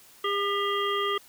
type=harmonic tone with a mistuned harmonic; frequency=403.3 Hz; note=G4; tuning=49 cents sharp; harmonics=1 / 3 / 5 / 7 / 8; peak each=-29 / -28 / -34 / -38 / -33 dBFS; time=0.24-1.18 s; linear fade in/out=5 ms; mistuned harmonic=5; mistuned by=-37 cents; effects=white hiss -54 dBFS RMS until 1.28 s